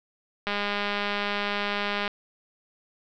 click train, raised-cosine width 0.3 ms, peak -12 dBFS, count 329, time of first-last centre 0.47-2.078 s, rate 204 Hz, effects low-pass 5000 Hz 12 dB/octave

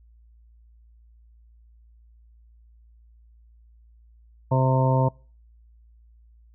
harmonic tone, 130.81 Hz, C3, in tune, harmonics 1 / 2 / 3 / 4 / 5 / 7 / 8, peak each -19 / -29 / -33 / -27 / -29 / -26 / -36 dBFS, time 4.51-5.09 s, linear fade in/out 10 ms, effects noise-tail reverb RT60 0.4 s tail -26 dB re dry + added 57 Hz sine -51 dBFS peak until 6.54 s

